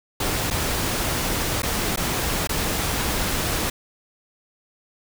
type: noise with dropouts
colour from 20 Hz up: pink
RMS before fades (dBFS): -24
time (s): 0.2-3.7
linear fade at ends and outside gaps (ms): 5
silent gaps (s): 0.503-0.508 / 1.621-1.631 / 1.961-1.973 / 2.473-2.492
effects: none